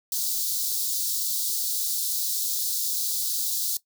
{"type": "high-pass noise", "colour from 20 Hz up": "white", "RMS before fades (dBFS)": -27, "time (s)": [0.12, 3.77], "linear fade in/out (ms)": 2, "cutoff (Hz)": 3800, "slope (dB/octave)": 48, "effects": ["noise-tail reverb RT60 0.1 s tail -18 dB re dry"]}